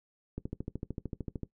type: click train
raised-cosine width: 3 ms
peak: -23 dBFS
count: 15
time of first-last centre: 0.38-1.433 s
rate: 13.3 Hz
effects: noise-tail reverb RT60 0.1 s tail -17 dB re dry